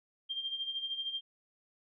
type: tone with tremolo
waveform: sine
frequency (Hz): 3184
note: G7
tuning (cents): +26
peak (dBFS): -32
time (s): 0.29-1.21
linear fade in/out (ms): 20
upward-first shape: sine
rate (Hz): 13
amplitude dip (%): 65
effects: none